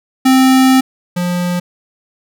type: tone pair in turn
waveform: square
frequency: 261.6 / 177.12 Hz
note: C4 / F3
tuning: 0 / +25 cents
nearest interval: perfect fifth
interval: 675 cents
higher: first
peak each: -7 / -15 dBFS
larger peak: first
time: 0.25-0.81 / 1.16-1.6 s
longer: first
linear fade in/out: 10 ms
effects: none